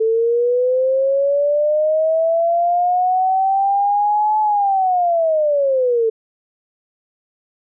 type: linear two-way sweep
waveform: sine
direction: up then down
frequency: 440 to 861 to 440 Hz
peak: -13 dBFS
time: 0-6.1 s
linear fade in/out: 10 ms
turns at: 4.4 s
effects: none